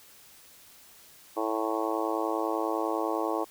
harmonic tone, 110 Hz, A2, in tune, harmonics 3 / 4 / 5 / 6 / 7 / 8 / 9 / 10, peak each -32 / -34 / -35 / -36 / -36 / -36 / -39 / -36 dBFS, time 1.36-3.45 s, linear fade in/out 20 ms, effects white hiss -54 dBFS RMS until 3.5 s

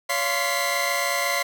sawtooth tone cluster, 565 / 694 / 1042 / 1977 / 2110 Hz, C#5 / F5 / C6 / B6 / C7, +33 / -11 / -7 / +1 / +14 cents, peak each -25 dBFS, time 0.09-1.43 s, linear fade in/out 10 ms, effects none

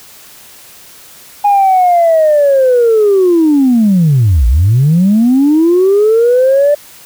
sine linear two-way sweep, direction down then up, 827 to 53.9 to 592 Hz, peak -4 dBFS, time 1.44-6.75 s, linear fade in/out 10 ms, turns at 4.47 s, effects tanh soft clip ceiling -2 dBFS + white hiss -37 dBFS RMS until 7.05 s

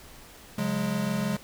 square chord, C# suspended fourth, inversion none, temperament equal with one note detuned, 138.59 / 181.5 / 207.7 Hz, C#3 / F#3 / G#3, 0 / -33 / 0 cents, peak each -34 / -32 / -29 dBFS, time 0.58-1.37 s, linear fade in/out 5 ms, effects pink hiss -49 dBFS RMS until 1.43 s

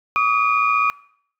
sine tone cluster, 1141 / 1256 / 2442 Hz, C#6 / D#6 / D#7, +50 / +16 / -33 cents, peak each -19 dBFS, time 0.16-0.9 s, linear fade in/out 0 ms, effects noise-tail reverb RT60 0.6 s tail -21 dB re dry + tanh soft clip ceiling -5 dBFS

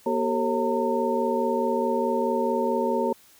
sine tone cluster, 239 / 383.3 / 448 / 544 / 911 Hz, A#3 / G4 / A4 / C#5 / A#5, +43 / -39 / +31 / -33 / -40 cents, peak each -28 dBFS, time 0.06-3.13 s, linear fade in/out 5 ms, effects white hiss -55 dBFS RMS until 3.39 s

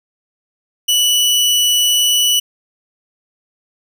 sawtooth tone, 2957 Hz, F#7, 2 cents flat, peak -8 dBFS, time 0.88-2.4 s, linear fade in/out 10 ms, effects none

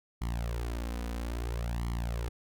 sawtooth tone with flanger, 58.27 Hz, A#1, in tune, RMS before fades -34 dBFS, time 0.21-2.29 s, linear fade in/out 10 ms, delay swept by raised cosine 0.95 to 4.05 ms, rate 0.6 Hz, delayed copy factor +1, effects none

